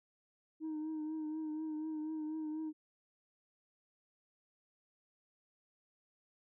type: tone with vibrato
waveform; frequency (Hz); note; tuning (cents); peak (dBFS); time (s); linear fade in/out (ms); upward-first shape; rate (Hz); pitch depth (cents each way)
sine; 311.1; D#4; 0; -35; 0.6-2.73; 50; triangle; 4.1; 40
effects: tanh soft clip ceiling -36 dBFS